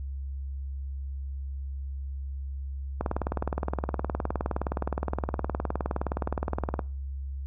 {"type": "click train", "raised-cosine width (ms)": 1, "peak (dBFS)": -14, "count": 74, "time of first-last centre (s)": [3.01, 6.792], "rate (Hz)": 19.3, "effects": ["noise-tail reverb RT60 0.4 s tail -23 dB re dry", "added 68 Hz sine -32 dBFS peak until 7.46 s"]}